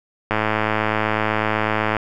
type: click train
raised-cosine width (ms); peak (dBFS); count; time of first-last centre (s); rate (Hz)
0.5; -4; 180; 0.31-1.967; 108
effects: none